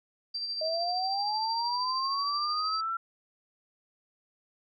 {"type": "tone with tremolo", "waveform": "sine", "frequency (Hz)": 4699, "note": "D8", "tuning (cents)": 0, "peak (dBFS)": -30, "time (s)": [0.34, 2.81], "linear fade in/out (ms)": 10, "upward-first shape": "sine", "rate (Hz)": 13, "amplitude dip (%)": 40}
{"type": "linear sweep", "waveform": "sine", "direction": "up", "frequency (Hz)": [622.3, 1362], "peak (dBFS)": -29, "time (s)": [0.61, 2.97], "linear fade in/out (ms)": 5}
{"effects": []}